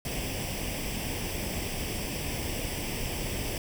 pink noise with comb filter, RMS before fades -33 dBFS, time 0.05-3.58 s, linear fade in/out 2 ms, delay 0.37 ms, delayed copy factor +0.7, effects none

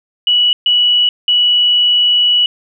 sine tone bursts at uneven times, 2940 Hz, F#7, 12 cents flat, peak -8 dBFS, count 3, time 0.27-0.53 / 0.66-1.09 / 1.28-2.46 s, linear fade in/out 2 ms, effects none

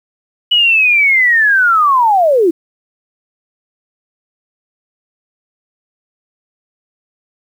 sine linear sweep, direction down, 2960 to 311.1 Hz, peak -7 dBFS, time 0.51-2.51 s, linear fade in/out 10 ms, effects 7-bit

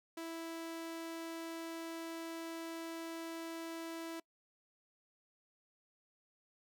sawtooth tone, 329.6 Hz, E4, in tune, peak -38 dBFS, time 0.17-4.2 s, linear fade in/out 5 ms, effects noise-tail reverb RT60 0.1 s tail -25 dB re dry

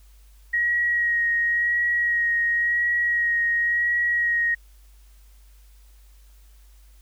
sine tone with vibrato, 1893 Hz, A#6, 26 cents sharp, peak -19 dBFS, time 0.53-4.55 s, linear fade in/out 10 ms, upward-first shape sine, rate 0.94 Hz, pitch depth 17 cents each way, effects added 50 Hz sine -48 dBFS peak until 7.01 s + white hiss -61 dBFS RMS until 7.01 s

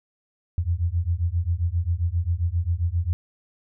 sine beating tone pair, 82.41 / 89.91 Hz, E2 / F#2, 0 / -49 cents, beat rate 7.5 Hz, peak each -24 dBFS, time 0.58-3.13 s, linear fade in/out 0 ms, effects none

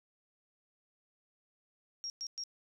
sine tone bursts, 5590 Hz, F8, 1 cent sharp, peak -37 dBFS, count 3, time 2.04-2.437 s, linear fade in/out 0 ms, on 59 ms, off 110 ms, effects none

